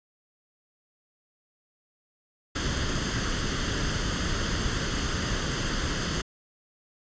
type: noise with comb filter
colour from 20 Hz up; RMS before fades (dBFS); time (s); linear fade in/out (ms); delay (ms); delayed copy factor
pink; -28; 2.55-6.22; 10; 0.63; +0.6
effects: resampled to 16000 Hz